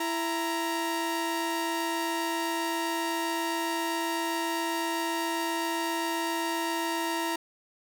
sawtooth tone pair together, 333.3 / 932.3 Hz, E4 / A#5, +19 / 0 cents, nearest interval octave + tritone, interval 1781 cents, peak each -27 dBFS, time 0-7.36 s, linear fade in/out 5 ms, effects none

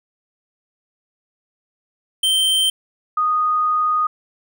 square / sine tone pair in turn, 3122 / 1239 Hz, G7 / D#6, -8 / -8 cents, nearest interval octave + major third, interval 1600 cents, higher first, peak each -15 dBFS, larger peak neither, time 2.23-2.7 / 3.17-4.07 s, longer second, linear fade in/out 5 ms, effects none

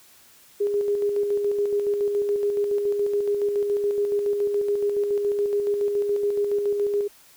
sine tone with tremolo, 408.7 Hz, G#4, 28 cents flat, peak -19 dBFS, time 0.6-7.08 s, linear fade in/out 10 ms, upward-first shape square, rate 7.1 Hz, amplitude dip 35%, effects white hiss -53 dBFS RMS until 7.36 s

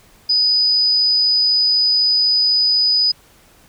sine tone, 4978 Hz, D#8, in tune, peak -12 dBFS, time 0.29-3.12 s, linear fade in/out 10 ms, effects pink hiss -50 dBFS RMS until 3.68 s

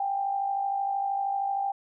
sine tone with amplitude modulation, 791 Hz, G5, 15 cents sharp, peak -23 dBFS, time 0-1.72 s, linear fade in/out 5 ms, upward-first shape sine, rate 53 Hz, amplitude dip 55%, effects none

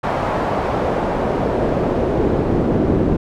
brown noise with band-pass filter sweep, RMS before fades -18 dBFS, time 0.03-3.17 s, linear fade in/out 10 ms, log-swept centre 900 to 310 Hz, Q 1.2, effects none

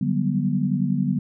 sine chord, G major seventh, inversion second, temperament equal with one note detuned, 146.83 / 185 / 196 / 244.1 Hz, D3 / F#3 / G3 / B3, 0 / 0 / 0 / -20 cents, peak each -25 dBFS, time 0.01-1.19 s, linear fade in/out 5 ms, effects none

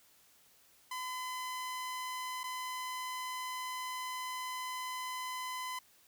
sawtooth tone with dropouts, 1015 Hz, B5, 47 cents sharp, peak -34 dBFS, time 0.91-5.79 s, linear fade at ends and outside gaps 5 ms, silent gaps 2.434-2.439 s, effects white hiss -65 dBFS RMS until 6.07 s

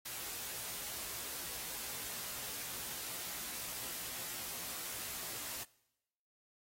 white noise with comb filter, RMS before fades -43 dBFS, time 0.05-5.64 s, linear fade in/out 10 ms, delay 17 ms, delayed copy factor +0.65, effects noise-tail reverb RT60 0.9 s tail -22 dB re dry + AAC 48 kbps

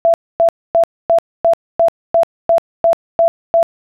sine tone bursts, 670 Hz, E5, 28 cents sharp, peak -7 dBFS, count 11, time 0.05-3.629 s, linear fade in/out 0 ms, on 89 ms, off 260 ms, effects none

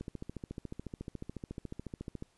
click train, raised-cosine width 3 ms, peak -27 dBFS, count 32, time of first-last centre 0.01-2.224 s, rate 14 Hz, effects pink hiss -70 dBFS RMS until 2.37 s + resampled to 24000 Hz

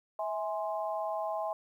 sine chord, E augmented, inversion none, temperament equal with one note detuned, 649.1 / 830.6 / 1046.5 Hz, E5 / G#5 / B#5, -27 / 0 / 0 cents, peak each -34 / -36 / -39 dBFS, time 0.19-1.53 s, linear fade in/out 2 ms, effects 11-bit

